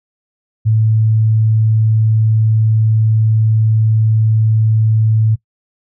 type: tone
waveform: sine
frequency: 110 Hz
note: A2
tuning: in tune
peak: -9 dBFS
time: 0.65-5.36 s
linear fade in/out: 20 ms
effects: noise-tail reverb RT60 0.1 s tail -20 dB re dry